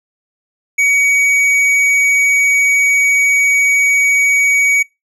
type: tone with hard clipping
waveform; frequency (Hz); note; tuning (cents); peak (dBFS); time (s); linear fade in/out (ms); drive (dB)
sine; 2257; C#7; +31; -11; 0.78-4.83; 10; 7
effects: noise-tail reverb RT60 0.2 s tail -22 dB re dry